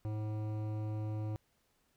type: tone with hard clipping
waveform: sine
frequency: 107.3 Hz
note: A2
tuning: 43 cents flat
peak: -37 dBFS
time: 0.05-1.36 s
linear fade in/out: 0 ms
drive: 14 dB
effects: pink hiss -75 dBFS RMS until 1.96 s